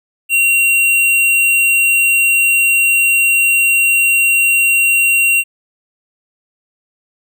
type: tone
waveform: square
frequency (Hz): 2749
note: F7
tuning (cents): -28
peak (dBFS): -10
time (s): 0.29-5.44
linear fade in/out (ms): 50
effects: none